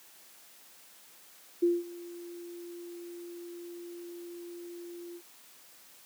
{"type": "tone with ADSR envelope", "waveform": "sine", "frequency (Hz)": 346.6, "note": "F4", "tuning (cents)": -13, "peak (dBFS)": -20, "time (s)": [1.62, 5.22], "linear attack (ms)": 12, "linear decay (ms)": 200, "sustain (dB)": -21, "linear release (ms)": 66, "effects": ["white hiss -56 dBFS RMS until 6.05 s", "high-pass 200 Hz 12 dB/octave"]}